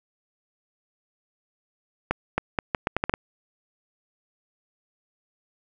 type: accelerating click train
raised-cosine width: 0.5 ms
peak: -7 dBFS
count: 9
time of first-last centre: 2.11-3.139 s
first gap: 270 ms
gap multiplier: 0.77
effects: none